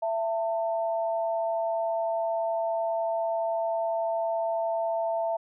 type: tone pair together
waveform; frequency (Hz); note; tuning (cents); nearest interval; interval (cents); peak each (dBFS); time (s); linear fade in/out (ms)
sine; 667.3 / 897; E5 / A5; +21 / +33; perfect fourth; 512; -26 / -32; 0.02-5.37; 10
effects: none